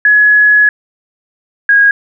sine tone pair in turn, 1689 / 1641.9 Hz, G#6 / G#6, +29 / -20 cents, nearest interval unison, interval 49 cents, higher first, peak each -4 dBFS, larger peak neither, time 0.05-0.69 / 1.69-1.91 s, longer first, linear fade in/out 2 ms, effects none

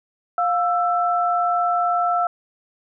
sine tone pair together, 705.5 / 1329 Hz, F5 / E6, +17 / +14 cents, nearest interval major seventh, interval 1097 cents, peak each -19 / -21 dBFS, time 0.38-2.27 s, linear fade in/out 2 ms, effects none

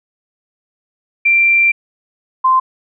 sine tone pair in turn, 2361 / 1040.2 Hz, D7 / C6, +9 / -10 cents, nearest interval octave + major second, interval 1419 cents, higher first, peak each -8 dBFS, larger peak neither, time 1.25-1.72 / 2.44-2.6 s, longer first, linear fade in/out 10 ms, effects none

